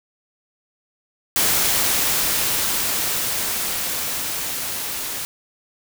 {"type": "noise with level ramp", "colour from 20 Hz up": "white", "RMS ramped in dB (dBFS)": [-18, -28], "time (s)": [1.36, 5.25], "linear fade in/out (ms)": 0, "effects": []}